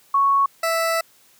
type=tone pair in turn; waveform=sine / 20% pulse; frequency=1108.7 / 659.2 Hz; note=C#6 / E5; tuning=0 / 0 cents; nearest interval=major sixth; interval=900 cents; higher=first; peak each=-14 dBFS; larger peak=neither; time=0.14-0.46 / 0.63-1.01 s; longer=second; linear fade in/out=5 ms; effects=white hiss -55 dBFS RMS until 1.39 s + high-pass 80 Hz 12 dB/octave